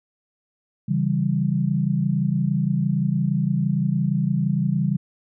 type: chord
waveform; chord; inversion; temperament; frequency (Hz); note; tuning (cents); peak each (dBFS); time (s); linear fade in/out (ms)
sine; C# diminished; none; equal; 138.59 / 164.81 / 196; C#3 / E3 / G3; 0 / 0 / 0; -23; 0.88-4.97; 10
effects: none